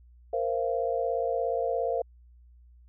sine chord, Bb suspended second, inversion none, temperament equal with one note detuned, 466.2 / 523.3 / 685.3 Hz, Bb4 / C5 / F5, 0 / 0 / -33 cents, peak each -30 dBFS, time 0.33-2.02 s, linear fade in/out 5 ms, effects added 60 Hz sine -52 dBFS peak until 2.88 s

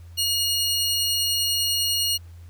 sawtooth tone pair together, 2876 / 4309 Hz, F#7 / C#8, -50 / -50 cents, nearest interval perfect fifth, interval 700 cents, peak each -21 dBFS, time 0.17-2.18 s, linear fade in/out 20 ms, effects added 85 Hz sine -40 dBFS peak until 2.49 s + pink hiss -59 dBFS RMS until 2.49 s

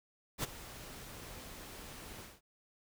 pink noise with ADSR envelope, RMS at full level -33 dBFS, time 0.38-2.41 s, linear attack 56 ms, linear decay 18 ms, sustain -16 dB, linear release 200 ms, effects none

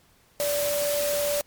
sine tone in noise, 581 Hz, D5, 19 cents flat, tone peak -24 dBFS, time 0.4-1.41 s, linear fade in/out 0 ms, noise white, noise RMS -30 dBFS, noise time 0.4-1.41 s, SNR +3 dB, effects pink hiss -60 dBFS RMS until 1.46 s + MP3 96 kbps

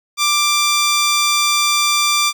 10% pulse tone, 1180 Hz, D6, 8 cents sharp, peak -5 dBFS, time 0.17-2.33 s, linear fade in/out 50 ms, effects none

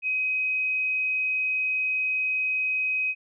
sine tone, 2525 Hz, D#7, 25 cents sharp, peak -23 dBFS, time 0.02-3.15 s, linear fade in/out 50 ms, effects none

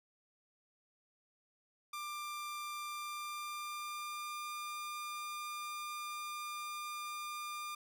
sawtooth tone with pitch glide, 1189 to 1200.7 Hz, D6 to D6, +21 to +38 cents, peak -37 dBFS, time 1.93-7.75 s, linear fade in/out 5 ms, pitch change +17 cents, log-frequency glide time 2.81-4.49 s, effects none

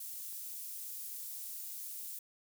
pink high-pass noise, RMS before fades -44 dBFS, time 0-2.19 s, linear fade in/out 5 ms, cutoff 12000 Hz, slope 12 dB/octave, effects none

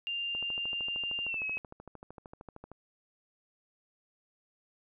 sine tone with pitch glide, 2794 to 2562 Hz, F7 to E7, 0 to -50 cents, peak -32 dBFS, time 0.07-1.58 s, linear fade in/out 0 ms, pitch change -150 cents, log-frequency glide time 1.25-1.43 s
click train, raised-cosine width 1 ms, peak -32 dBFS, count 32, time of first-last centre 0.35-2.716 s, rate 13.1 Hz
effects none

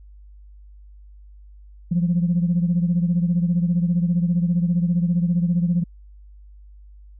sine beating tone pair, 171.5 / 186.5 Hz, F3 / F#3, -31 / +14 cents, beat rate 15 Hz, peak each -17 / -23 dBFS, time 1.91-5.84 s, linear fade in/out 10 ms, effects tanh soft clip ceiling -11 dBFS + added 50 Hz sine -42 dBFS peak until 7.19 s

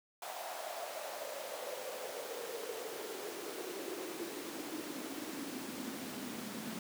pink noise with high-pass filter sweep, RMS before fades -43 dBFS, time 0.22-6.79 s, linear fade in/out 2 ms, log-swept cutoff 710 to 210 Hz, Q 5.4, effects none

